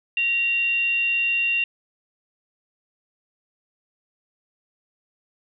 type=tone with frequency modulation; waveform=sine; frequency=2758 Hz; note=F7; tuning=22 cents flat; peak=-19 dBFS; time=0.17-1.64 s; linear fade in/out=2 ms; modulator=853 Hz; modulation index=0.22; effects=none